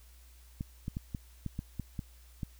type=clicks; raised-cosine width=5 ms; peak=-23 dBFS; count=9; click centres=0.609 / 0.881 / 0.969 / 1.148 / 1.463 / 1.591 / 1.797 / 1.992 / 2.432 s; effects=added 60 Hz sine -54 dBFS peak until 2.59 s + white hiss -63 dBFS RMS until 2.59 s